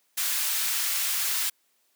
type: high-pass noise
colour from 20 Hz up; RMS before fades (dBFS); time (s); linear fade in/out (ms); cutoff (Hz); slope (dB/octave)
white; -27; 0.17-1.5; 10; 1300; 12
effects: white hiss -69 dBFS RMS until 1.95 s + high-pass 200 Hz 12 dB/octave